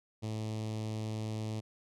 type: tone with notch filter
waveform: sawtooth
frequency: 109 Hz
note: A2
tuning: 16 cents flat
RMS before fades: -37 dBFS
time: 0.22-1.61 s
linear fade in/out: 20 ms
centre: 1500 Hz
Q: 0.75
effects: low-pass 8000 Hz 12 dB/octave